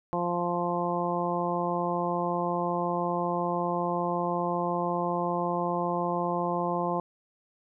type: harmonic tone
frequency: 174.61 Hz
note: F3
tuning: in tune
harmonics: 1 / 2 / 3 / 4 / 5 / 6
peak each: -33 / -33 / -33 / -33 / -33 / -33 dBFS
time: 0.13-7 s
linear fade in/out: 0 ms
effects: none

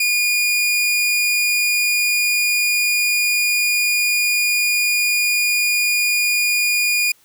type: tone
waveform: sawtooth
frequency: 2436 Hz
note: D#7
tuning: 37 cents flat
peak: -12 dBFS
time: 0-7.12 s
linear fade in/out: 5 ms
effects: white hiss -55 dBFS RMS until 7.24 s

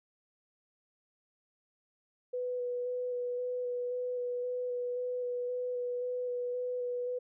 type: tone with vibrato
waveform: sine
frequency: 493.9 Hz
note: B4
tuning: in tune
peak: -32 dBFS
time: 2.33-7.19 s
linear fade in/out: 10 ms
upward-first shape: square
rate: 1.9 Hz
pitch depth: 11 cents each way
effects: none

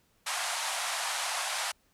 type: band-pass noise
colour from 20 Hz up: pink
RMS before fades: -33 dBFS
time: 0.26-1.72 s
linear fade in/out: 10 ms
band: 660 to 11000 Hz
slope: 48 dB/octave
effects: pink hiss -69 dBFS RMS until 1.93 s

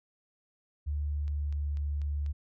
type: tone with pitch glide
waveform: sine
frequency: 73.42 to 72.7 Hz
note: D2 to D2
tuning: 0 to -17 cents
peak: -29 dBFS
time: 0.86-2.33 s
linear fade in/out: 20 ms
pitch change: -17 cents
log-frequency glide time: 1.03-1.75 s
type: click train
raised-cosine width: 0.2 ms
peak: -37 dBFS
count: 5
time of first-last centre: 1.28-2.263 s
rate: 4.07 Hz
effects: none

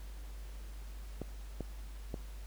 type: clicks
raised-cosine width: 2 ms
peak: -25 dBFS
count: 3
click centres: 1.217 / 1.607 / 2.142 s
effects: added 50 Hz sine -43 dBFS peak until 2.46 s + pink hiss -58 dBFS RMS until 2.46 s

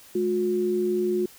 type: tone pair together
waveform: sine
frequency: 212 / 360.5 Hz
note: G#3 / F#4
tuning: +36 / -45 cents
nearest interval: major sixth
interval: 919 cents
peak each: -29 / -22 dBFS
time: 0.15-1.26 s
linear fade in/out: 5 ms
effects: white hiss -50 dBFS RMS until 1.38 s

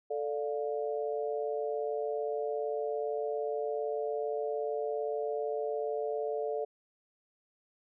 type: chord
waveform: sine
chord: D minor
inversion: second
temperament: just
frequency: 440.5 / 587.3 / 704.8 Hz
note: A4 / D5 / F5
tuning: +2 / 0 / +16 cents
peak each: -33 / -36 / -39 dBFS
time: 0.1-6.65 s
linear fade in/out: 10 ms
effects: none

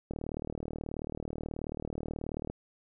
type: click train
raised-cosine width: 2 ms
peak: -23 dBFS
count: 93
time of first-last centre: 0.11-2.5 s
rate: 38.5 Hz
effects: none

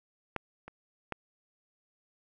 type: clicks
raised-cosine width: 0.5 ms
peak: -17 / -29 / -19 dBFS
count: 3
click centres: 0.363 / 0.68 / 1.123 s
effects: none

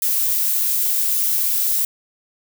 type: noise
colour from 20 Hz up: violet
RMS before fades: -19 dBFS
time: 0.02-1.85 s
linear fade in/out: 2 ms
effects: none

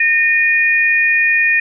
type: tone pair together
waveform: sine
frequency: 1834.7 / 2451 Hz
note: A#6 / D#7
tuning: -28 / -27 cents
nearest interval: perfect fourth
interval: 501 cents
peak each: -13 dBFS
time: 0-1.6 s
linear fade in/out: 5 ms
effects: none

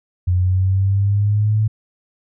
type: linear sweep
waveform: sine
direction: up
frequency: 89 to 109.1 Hz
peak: -13 dBFS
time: 0.27-1.68 s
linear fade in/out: 10 ms
effects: none

